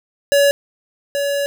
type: tone pair in turn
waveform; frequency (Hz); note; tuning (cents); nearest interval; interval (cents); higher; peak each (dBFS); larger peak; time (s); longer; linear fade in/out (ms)
square; 566 / 566; C#5 / C#5; +36 / +36; unison; 0; neither; -11 / -18; first; 0.32-0.51 / 1.15-1.46; second; 0
effects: 8-bit